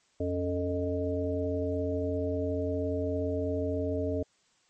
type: harmonic tone with a mistuned harmonic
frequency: 88.3 Hz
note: F2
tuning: 20 cents sharp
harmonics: 1 / 3 / 5 / 7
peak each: -33 / -33 / -33 / -34 dBFS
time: 0.2-4.23 s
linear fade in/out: 5 ms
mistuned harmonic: 3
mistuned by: +73 cents
effects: white hiss -68 dBFS RMS until 4.69 s + MP3 32 kbps